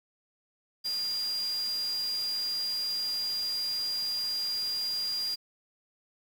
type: tone in noise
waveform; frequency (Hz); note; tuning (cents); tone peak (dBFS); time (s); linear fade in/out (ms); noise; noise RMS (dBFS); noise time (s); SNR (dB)
sine; 4800; D8; +37; -29; 0.84-5.36; 20; white; -44; 0.84-5.36; +12
effects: none